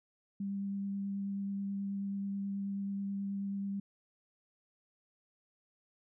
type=tone with vibrato; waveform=sine; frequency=198.2 Hz; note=G3; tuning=19 cents sharp; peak=-34 dBFS; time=0.4-3.8 s; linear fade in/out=5 ms; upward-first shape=sine; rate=9.3 Hz; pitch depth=9 cents each way; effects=none